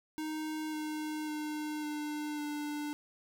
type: tone with pitch steps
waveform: square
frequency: 310.6 / 306.9 / 303.2 / 299.5 / 295.9 Hz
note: D#4 / D#4 / D#4 / D4 / D4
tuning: -3 / -24 / -45 / +34 / +13 cents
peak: -36 dBFS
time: 0.18-2.93 s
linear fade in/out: 0 ms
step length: 550 ms
effects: none